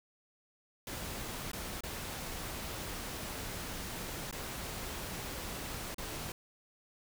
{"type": "noise with dropouts", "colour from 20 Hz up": "pink", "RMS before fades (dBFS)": -41, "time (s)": [0.87, 6.32], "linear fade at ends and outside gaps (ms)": 2, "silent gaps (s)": [[1.516, 1.532], [1.807, 1.835], [4.312, 4.326], [5.945, 5.982]], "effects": []}